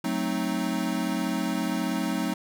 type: chord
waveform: square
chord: F# diminished seventh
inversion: none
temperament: equal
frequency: 185 / 220 / 261.6 / 311.1 Hz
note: F#3 / A3 / C4 / Eb4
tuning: 0 / 0 / 0 / 0 cents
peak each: -32 dBFS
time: 0.04-2.34 s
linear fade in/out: 5 ms
effects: none